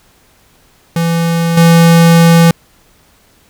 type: tone with level steps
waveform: square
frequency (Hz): 167.4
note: E3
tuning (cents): +27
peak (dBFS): -11 / -4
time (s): 0.96-2.51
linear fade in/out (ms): 2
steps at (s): 1.57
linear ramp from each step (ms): 5
effects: pink hiss -49 dBFS RMS until 3.49 s